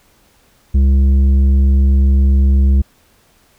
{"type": "tone with tanh clipping", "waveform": "triangle", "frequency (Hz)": 67.7, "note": "C#2", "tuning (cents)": -40, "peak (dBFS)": -9, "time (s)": [0.74, 2.82], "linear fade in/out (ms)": 10, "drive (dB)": 12, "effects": ["pink hiss -53 dBFS RMS until 3.58 s"]}